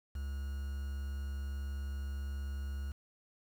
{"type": "tone with quantisation", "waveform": "triangle", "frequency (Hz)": 69.3, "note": "C#2", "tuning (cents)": 0, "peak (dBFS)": -34, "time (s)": [0.15, 2.92], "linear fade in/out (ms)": 5, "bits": 9, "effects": []}